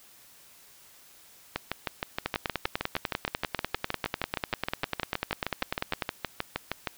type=two click trains; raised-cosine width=0.3 ms; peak=-12 / -11 dBFS; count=35 / 39; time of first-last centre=1.56-6.873 / 2.26-6.022 s; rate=6.4 / 10.1 Hz; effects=white hiss -55 dBFS RMS until 6.97 s